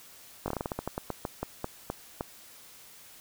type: slowing click train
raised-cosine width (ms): 1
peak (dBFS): -17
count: 17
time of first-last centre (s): 0.46-2.209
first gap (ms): 20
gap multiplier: 1.2
effects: white hiss -52 dBFS RMS until 3.2 s